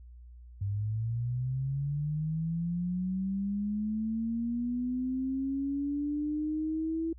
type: linear sweep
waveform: sine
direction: up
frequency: 97.6 to 329.6 Hz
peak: -29 dBFS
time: 0.61-7.13 s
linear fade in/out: 5 ms
effects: added 60 Hz sine -47 dBFS peak until 7.18 s